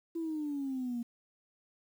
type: exponential sweep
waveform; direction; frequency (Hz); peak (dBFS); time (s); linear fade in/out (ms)
sine; down; 336.4 to 233.1; -32; 0.15-1.03; 10
effects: tanh soft clip ceiling -29 dBFS + 10-bit